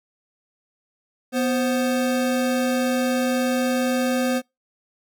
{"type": "tone pair together", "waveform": "square", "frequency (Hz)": [247, 523.3], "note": ["B3", "C5"], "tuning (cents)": [0, 0], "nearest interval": "octave + minor second", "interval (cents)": 1300, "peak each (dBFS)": [-22, -25], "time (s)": [1.32, 4.42], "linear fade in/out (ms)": 50, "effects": ["noise-tail reverb RT60 0.2 s tail -25 dB re dry"]}